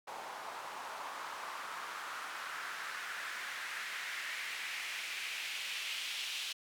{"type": "noise with band-pass filter sweep", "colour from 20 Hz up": "white", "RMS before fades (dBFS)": -42, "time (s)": [0.07, 6.53], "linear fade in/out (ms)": 10, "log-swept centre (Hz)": [840, 3100], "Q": 2.3, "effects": []}